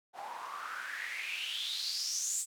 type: noise with band-pass filter sweep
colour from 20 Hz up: white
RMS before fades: -38 dBFS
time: 0.13-2.46 s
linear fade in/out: 50 ms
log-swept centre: 750 to 8000 Hz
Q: 7.3
effects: none